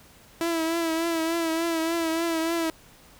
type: tone with vibrato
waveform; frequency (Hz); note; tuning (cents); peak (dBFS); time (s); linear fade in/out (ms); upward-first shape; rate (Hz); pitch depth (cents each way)
sawtooth; 329.6; E4; 0; -20; 0.41-2.7; 0; triangle; 3.4; 52
effects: pink hiss -53 dBFS RMS until 3.19 s